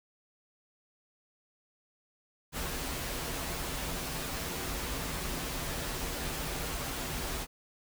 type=noise with comb filter; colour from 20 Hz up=pink; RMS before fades=-36 dBFS; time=2.52-7.47 s; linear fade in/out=50 ms; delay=9.6 ms; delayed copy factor=-0.5; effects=none